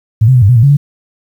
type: tone with pitch steps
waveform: sine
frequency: 110 / 130.4 / 124.4 / 98.9 / 124.9 / 112.9 / 140.5 / 143.6 Hz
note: A2 / C3 / B2 / G2 / B2 / A2 / C#3 / D3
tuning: 0 / -5 / +13 / +16 / +20 / +45 / +24 / -39 cents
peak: -3 dBFS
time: 0.21-0.77 s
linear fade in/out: 10 ms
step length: 70 ms
effects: 7-bit